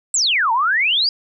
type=exponential two-way sweep; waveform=sine; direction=down then up; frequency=8210 to 870 to 4979 Hz; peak=-14 dBFS; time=0.14-1.09 s; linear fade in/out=2 ms; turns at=0.52 s; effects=none